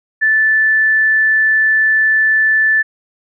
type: tone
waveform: sine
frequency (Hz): 1754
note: A6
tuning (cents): -6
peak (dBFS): -9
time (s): 0.21-2.83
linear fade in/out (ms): 20
effects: none